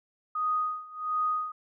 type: tone with tremolo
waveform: sine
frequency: 1244.5 Hz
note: D#6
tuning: in tune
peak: -24 dBFS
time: 0.35-1.52 s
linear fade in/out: 5 ms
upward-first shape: sine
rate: 1.4 Hz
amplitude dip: 90%
effects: none